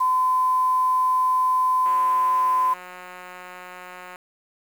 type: tone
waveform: sine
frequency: 1020 Hz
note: C6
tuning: 44 cents flat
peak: -17 dBFS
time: 0-2.74 s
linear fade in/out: 10 ms
type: click train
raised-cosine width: 0.5 ms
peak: -24 dBFS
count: 417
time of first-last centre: 1.86-4.158 s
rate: 181 Hz
effects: high-pass 400 Hz 12 dB/octave + 7-bit